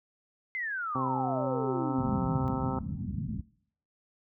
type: exponential sweep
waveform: sine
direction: down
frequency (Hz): 2110 to 125.4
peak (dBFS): -31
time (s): 0.55-2.48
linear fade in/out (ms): 0
type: harmonic tone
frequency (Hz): 130.81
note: C3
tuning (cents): 0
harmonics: 1 / 2 / 3 / 4 / 5 / 6 / 7 / 8 / 9 / 10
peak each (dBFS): -35 / -33 / -41 / -41 / -48 / -39 / -39 / -46 / -49 / -40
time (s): 0.95-2.79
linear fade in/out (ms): 2
type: low-pass noise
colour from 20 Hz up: white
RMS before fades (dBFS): -34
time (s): 1.98-3.41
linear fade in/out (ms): 5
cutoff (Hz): 230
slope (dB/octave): 48
effects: noise-tail reverb RT60 0.6 s tail -21 dB re dry + high-pass 60 Hz 12 dB/octave